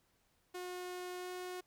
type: tone with pitch glide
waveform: sawtooth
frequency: 361.2 to 363.3 Hz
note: F#4 to F#4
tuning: -42 to -32 cents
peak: -38 dBFS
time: 0.54-1.61 s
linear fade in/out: 10 ms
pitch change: +10 cents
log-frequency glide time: 1.18-1.29 s
effects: pink hiss -75 dBFS RMS until 1.66 s